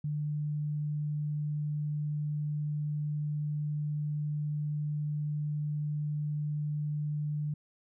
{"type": "tone", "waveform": "sine", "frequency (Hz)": 149.1, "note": "D3", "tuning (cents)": 27, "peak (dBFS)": -30, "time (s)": [0.04, 7.54], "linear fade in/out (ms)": 5, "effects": []}